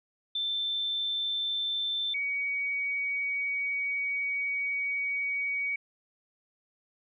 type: tone pair in turn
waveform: sine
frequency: 3548 / 2254 Hz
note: A7 / C#7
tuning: +14 / +28 cents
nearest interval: minor sixth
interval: 786 cents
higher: first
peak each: -28 dBFS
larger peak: neither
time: 0.35-2.14 / 2.14-5.76 s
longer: second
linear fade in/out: 5 ms
effects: none